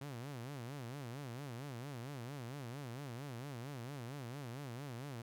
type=tone with vibrato; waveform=sawtooth; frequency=130 Hz; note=C3; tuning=11 cents flat; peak=-40 dBFS; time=0.01-5.22 s; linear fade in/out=5 ms; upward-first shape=sine; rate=4.4 Hz; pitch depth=210 cents each way; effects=none